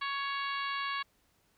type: harmonic tone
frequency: 557 Hz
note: C#5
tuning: 8 cents sharp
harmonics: 2 / 3 / 4 / 5 / 6 / 7 / 8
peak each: -35 / -39 / -41 / -43 / -45 / -46 / -47 dBFS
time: 0.01-1.03 s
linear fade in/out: 10 ms
effects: pink hiss -71 dBFS RMS until 1.57 s